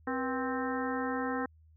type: harmonic tone with a mistuned harmonic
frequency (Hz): 261.6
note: C4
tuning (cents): 0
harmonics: 1 / 2 / 3 / 4 / 5 / 6 / 7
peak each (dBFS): -34 / -37 / -39 / -40 / -41 / -42 / -42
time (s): 0.07-1.46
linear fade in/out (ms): 5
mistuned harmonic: 2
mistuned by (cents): -120
effects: added 79 Hz sine -57 dBFS peak until 1.76 s